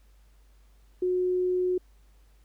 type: tone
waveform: sine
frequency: 364.1 Hz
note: F#4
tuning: 28 cents flat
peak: -23 dBFS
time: 1.02-1.78 s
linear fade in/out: 5 ms
effects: added 50 Hz sine -55 dBFS peak until 2.44 s + pink hiss -68 dBFS RMS until 2.44 s